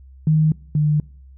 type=tone pair in turn; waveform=sine; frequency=155.56 / 150.35 Hz; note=D#3 / D3; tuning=0 / +41 cents; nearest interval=minor second; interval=59 cents; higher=first; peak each=-12 / -14 dBFS; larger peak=first; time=0.27-0.52 / 0.75-1 s; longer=neither; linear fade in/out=2 ms; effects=noise-tail reverb RT60 0.6 s tail -24 dB re dry + added 66 Hz sine -41 dBFS peak until 1.37 s